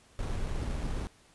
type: noise with sample-and-hold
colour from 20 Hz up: brown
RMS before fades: -33 dBFS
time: 0.19-1.07 s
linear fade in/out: 0 ms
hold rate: 4900 Hz
effects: pink hiss -61 dBFS RMS until 1.34 s + resampled to 24000 Hz